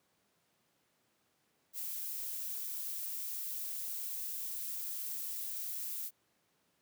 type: noise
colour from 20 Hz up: violet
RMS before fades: -40 dBFS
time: 1.73-6.11 s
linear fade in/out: 50 ms
effects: pink hiss -75 dBFS RMS until 6.81 s + high-pass 150 Hz 12 dB/octave